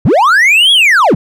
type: linear two-way sweep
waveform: triangle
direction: up then down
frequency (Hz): 78.1 to 3390 to 109.2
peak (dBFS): -3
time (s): 0.05-1.15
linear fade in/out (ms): 5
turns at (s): 0.72
effects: none